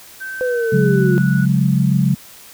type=tone with pitch glide; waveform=sine; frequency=1549 to 1470.5 Hz; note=G6 to F#6; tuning=-21 to -11 cents; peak=-25 dBFS; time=0.2-1.46 s; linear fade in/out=20 ms; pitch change=-90 cents; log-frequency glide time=0.41-1.14 s
type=linear sweep; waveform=sine; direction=down; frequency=510 to 349 Hz; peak=-16 dBFS; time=0.41-1.18 s; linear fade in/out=0 ms
type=chord; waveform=sine; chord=C# suspended fourth; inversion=none; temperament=equal with one note detuned; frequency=138.59 / 181.09 / 207.7 Hz; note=C#3 / F#3 / G#3; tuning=0 / -37 / 0 cents; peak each=-15 / -16 / -19 dBFS; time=0.72-2.15 s; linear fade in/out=10 ms
effects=white hiss -41 dBFS RMS until 2.53 s